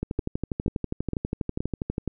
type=two click trains; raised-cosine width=3 ms; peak=-14 / -14 dBFS; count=25 / 5; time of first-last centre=0.03-1.981 / 0.19-2.077 s; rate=12.3 / 2.12 Hz; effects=none